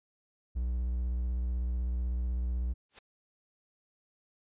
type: tone with vibrato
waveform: triangle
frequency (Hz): 61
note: B1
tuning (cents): -21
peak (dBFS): -27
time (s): 0.55-2.74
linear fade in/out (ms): 20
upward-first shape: square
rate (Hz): 16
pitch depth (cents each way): 37
type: noise with exponential growth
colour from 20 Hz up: white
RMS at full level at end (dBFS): -42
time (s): 2.89-2.99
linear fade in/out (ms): 5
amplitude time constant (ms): 20
effects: resampled to 8000 Hz